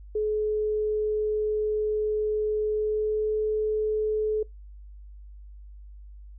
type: tone with pitch glide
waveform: sine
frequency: 426.5 to 430 Hz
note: G#4 to A4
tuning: +46 to -40 cents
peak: -23 dBFS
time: 0.15-4.43 s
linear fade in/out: 5 ms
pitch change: +14 cents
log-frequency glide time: 2.71-3.35 s
effects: noise-tail reverb RT60 0.2 s tail -25 dB re dry + added 50 Hz sine -42 dBFS peak until 6.38 s